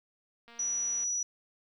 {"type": "click train", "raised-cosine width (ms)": 0.3, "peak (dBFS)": -38, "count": 132, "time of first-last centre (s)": [0.48, 1.04], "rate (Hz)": 234}
{"type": "tone", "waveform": "sine", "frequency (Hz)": 5870, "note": "F#8", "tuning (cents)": -15, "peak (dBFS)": -29, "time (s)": [0.59, 1.23], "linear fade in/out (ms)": 5}
{"effects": ["11-bit"]}